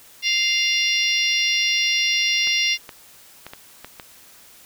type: harmonic tone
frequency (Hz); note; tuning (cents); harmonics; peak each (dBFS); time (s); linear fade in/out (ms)
698.5; F5; 0; 3 / 4 / 5 / 6 / 7 / 8; -23 / -22 / -26 / -29 / -29 / -25; 0.22-2.78; 50
type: clicks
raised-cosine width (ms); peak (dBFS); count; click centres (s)
0.3; -19; 6; 2.473 / 2.892 / 3.466 / 3.535 / 3.846 / 3.998
effects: white hiss -48 dBFS RMS until 4.65 s